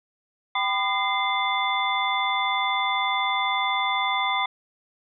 sine tone cluster, 780 / 1000 / 1212 / 2080 / 3498 Hz, G5 / B5 / D#6 / C7 / A7, -9 / +21 / -46 / -11 / -11 cents, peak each -28 / -27 / -30 / -27 / -29 dBFS, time 0.55-4.46 s, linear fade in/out 5 ms, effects none

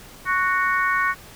harmonic tone, 370 Hz, F#4, in tune, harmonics 3 / 4 / 5 / 6, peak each -22 / -23 / -24 / -29 dBFS, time 0.25-1.15 s, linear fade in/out 50 ms, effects pink hiss -44 dBFS RMS until 1.35 s

